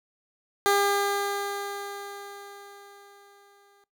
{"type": "tone with exponential decay", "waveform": "15% pulse", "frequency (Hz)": 402.2, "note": "G4", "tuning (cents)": 44, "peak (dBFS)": -13, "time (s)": [0.66, 3.84], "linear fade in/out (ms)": 0, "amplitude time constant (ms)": 690, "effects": ["noise-tail reverb RT60 0.2 s tail -21 dB re dry"]}